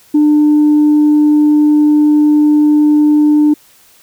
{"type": "tone", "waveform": "sine", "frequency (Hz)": 299.1, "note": "D4", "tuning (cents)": 32, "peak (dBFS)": -4, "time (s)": [0.14, 3.54], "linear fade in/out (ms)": 10, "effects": ["tanh soft clip ceiling -3 dBFS", "white hiss -46 dBFS RMS until 4.02 s"]}